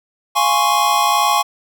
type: chord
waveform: square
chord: Db major seventh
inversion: first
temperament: equal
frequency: 698.5 / 830.6 / 1046.5 / 1108.7 Hz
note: F5 / Ab5 / C6 / Db6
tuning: 0 / 0 / 0 / 0 cents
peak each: -23 / -18 / -22 / -17 dBFS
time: 0.35-1.43 s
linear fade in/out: 20 ms
effects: none